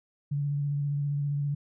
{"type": "tone with vibrato", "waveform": "sine", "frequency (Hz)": 143.6, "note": "D3", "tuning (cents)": -39, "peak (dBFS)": -26, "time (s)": [0.31, 1.55], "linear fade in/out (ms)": 10, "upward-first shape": "square", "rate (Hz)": 15, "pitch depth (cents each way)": 17, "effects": []}